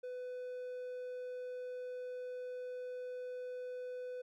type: tone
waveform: triangle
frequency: 500 Hz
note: B4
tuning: 21 cents sharp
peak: -39 dBFS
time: 0.03-4.22 s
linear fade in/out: 10 ms
effects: none